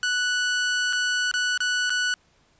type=tone with dropouts; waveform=sawtooth; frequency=1480 Hz; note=F#6; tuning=in tune; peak=-18 dBFS; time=0.03-2.14 s; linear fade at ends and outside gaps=1 ms; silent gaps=0.927-0.931 / 1.314-1.339 / 1.576-1.604 / 1.896-1.903 s; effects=pink hiss -62 dBFS RMS until 2.59 s + resampled to 16000 Hz